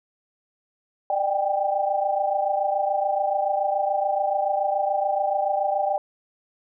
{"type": "tone cluster", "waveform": "sine", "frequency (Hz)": [599, 772, 799], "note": ["D5", "G5", "G5"], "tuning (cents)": [34, -27, 33], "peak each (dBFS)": -25, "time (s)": [1.1, 5.98], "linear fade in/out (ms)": 2, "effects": []}